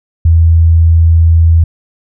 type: tone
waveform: sine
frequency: 82.41 Hz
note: E2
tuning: in tune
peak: -3 dBFS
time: 0.25-1.64 s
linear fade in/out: 5 ms
effects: none